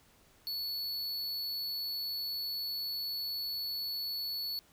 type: tone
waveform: square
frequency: 4424 Hz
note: C#8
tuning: 4 cents flat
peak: -35 dBFS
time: 0.47-4.59 s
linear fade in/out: 0 ms
effects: pink hiss -64 dBFS RMS until 4.72 s